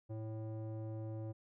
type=tone with low-pass filter; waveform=square; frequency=110 Hz; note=A2; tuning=in tune; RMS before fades=-43 dBFS; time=0.09-1.33 s; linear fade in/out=20 ms; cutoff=550 Hz; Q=1.6; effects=none